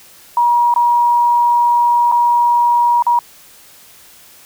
sine tone with dropouts, 955 Hz, A#5, 42 cents sharp, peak -9 dBFS, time 0.37-3.19 s, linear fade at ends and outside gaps 2 ms, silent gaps 0.74-0.761 / 2.116-2.122 / 3.024-3.066 s, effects white hiss -43 dBFS RMS until 4.45 s

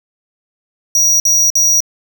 square tone bursts, 5770 Hz, F#8, 44 cents flat, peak -9 dBFS, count 3, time 0.95-1.804 s, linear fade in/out 2 ms, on 250 ms, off 52 ms, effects none

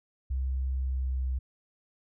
sine tone with pitch glide, 65.41 to 64.43 Hz, C2 to C2, 0 to -26 cents, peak -27 dBFS, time 0.3-1.39 s, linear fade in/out 10 ms, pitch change -26 cents, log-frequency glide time 0.79-1.27 s, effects none

